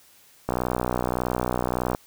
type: click train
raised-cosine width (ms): 1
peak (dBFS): -10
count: 91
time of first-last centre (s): 0.49-1.949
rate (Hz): 61.7
effects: white hiss -55 dBFS RMS until 2.06 s